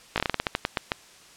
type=slowing click train; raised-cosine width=0.3 ms; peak=-7 dBFS; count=13; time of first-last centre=0.16-0.919 s; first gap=18 ms; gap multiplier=1.21; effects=white hiss -51 dBFS RMS until 1.36 s + low-pass 8000 Hz 12 dB/octave